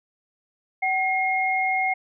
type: tone pair together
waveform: sine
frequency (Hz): 758 / 2144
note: F#5 / C7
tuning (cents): +42 / +42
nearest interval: octave + tritone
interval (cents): 1800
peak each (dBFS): -23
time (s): 0.82-1.94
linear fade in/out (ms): 10
effects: none